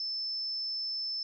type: tone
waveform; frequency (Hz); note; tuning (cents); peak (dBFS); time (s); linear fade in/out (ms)
sine; 5274; E8; 0; -32; 0-1.23; 2
effects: none